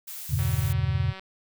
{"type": "noise", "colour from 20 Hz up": "blue", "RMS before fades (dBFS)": -38, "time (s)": [0.07, 0.73], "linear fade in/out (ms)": 10}
{"type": "chord", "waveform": "sine", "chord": "E diminished seventh", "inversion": "none", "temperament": "just", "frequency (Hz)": [82.41, 98.89, 118.67, 142.4], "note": ["E2", "G2", "Bb2", "Db3"], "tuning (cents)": [0, 16, 31, 47], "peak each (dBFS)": -28, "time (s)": [0.29, 1.13], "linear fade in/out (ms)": 20}
{"type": "click train", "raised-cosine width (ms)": 0.3, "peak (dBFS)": -25, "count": 154, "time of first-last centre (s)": [0.39, 1.195], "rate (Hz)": 190}
{"effects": []}